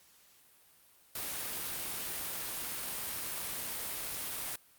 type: noise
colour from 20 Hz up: white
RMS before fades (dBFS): -38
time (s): 1.15-4.56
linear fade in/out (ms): 5
effects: white hiss -63 dBFS RMS until 4.78 s + Opus 48 kbps